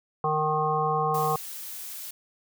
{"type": "harmonic tone", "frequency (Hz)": 154.1, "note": "D#3", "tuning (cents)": -16, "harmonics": [1, 3, 5, 7, 8], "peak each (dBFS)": [-31, -29, -27, -27, -35], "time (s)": [0.24, 1.36], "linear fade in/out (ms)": 2}
{"type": "noise", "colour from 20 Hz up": "blue", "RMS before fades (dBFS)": -38, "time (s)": [1.14, 2.11], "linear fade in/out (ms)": 5}
{"effects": []}